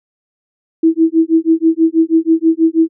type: tone with tremolo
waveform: sine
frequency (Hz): 325.3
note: E4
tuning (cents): -23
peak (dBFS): -5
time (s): 0.83-2.89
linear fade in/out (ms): 5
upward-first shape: sine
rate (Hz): 6.2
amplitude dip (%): 100
effects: none